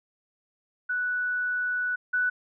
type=tone pair in turn; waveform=sine; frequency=1480 / 1486.2 Hz; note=F#6 / F#6; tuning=0 / +7 cents; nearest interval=unison; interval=7 cents; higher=second; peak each=-25 / -22 dBFS; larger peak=second; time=0.89-1.96 / 2.13-2.3 s; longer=first; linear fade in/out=10 ms; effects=none